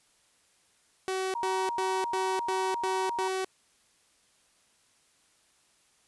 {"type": "tone bursts", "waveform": "sawtooth", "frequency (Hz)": 377.8, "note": "F#4", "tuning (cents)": 36, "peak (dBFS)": -25, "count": 7, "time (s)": [1.08, 3.446], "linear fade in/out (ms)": 0, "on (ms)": 260, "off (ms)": 91}
{"type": "tone", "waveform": "sine", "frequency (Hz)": 943, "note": "A#5", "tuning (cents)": 20, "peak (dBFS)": -30, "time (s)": [1.35, 3.28], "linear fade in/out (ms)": 5}
{"effects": ["white hiss -66 dBFS RMS until 6.07 s", "resampled to 24000 Hz"]}